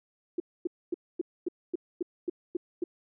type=tone bursts; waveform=sine; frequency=349.2 Hz; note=F4; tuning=in tune; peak=-26 dBFS; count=10; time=0.38-2.84 s; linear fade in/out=5 ms; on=21 ms; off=250 ms; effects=none